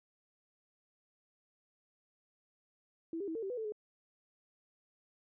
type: tone with pitch steps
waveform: sine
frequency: 329.2 / 400.3 / 323.7 / 453.1 / 387.9 / 494.2 / 441.8 / 423.5 Hz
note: E4 / G4 / E4 / A#4 / G4 / B4 / A4 / G#4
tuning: -2 / +36 / -31 / -49 / -18 / +1 / +7 / +34 cents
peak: -36 dBFS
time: 3.13-3.722 s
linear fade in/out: 2 ms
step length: 74 ms
effects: none